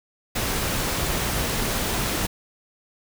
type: noise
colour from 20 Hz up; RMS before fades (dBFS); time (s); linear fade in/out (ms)
pink; -25; 0.35-2.27; 10
effects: none